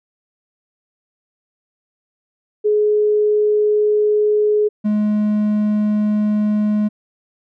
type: tone pair in turn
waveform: sine / triangle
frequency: 421.1 / 210.6 Hz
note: G#4 / G#3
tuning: +24 / +24 cents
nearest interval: octave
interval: 1200 cents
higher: first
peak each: -12 dBFS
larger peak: neither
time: 2.64-4.69 / 4.84-6.89 s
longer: neither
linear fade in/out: 20 ms
effects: none